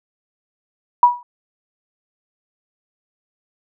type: tone with exponential decay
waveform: sine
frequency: 971 Hz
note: B5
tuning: 30 cents flat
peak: -3 dBFS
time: 1.03-1.23 s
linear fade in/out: 2 ms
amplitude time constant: 43 ms
effects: none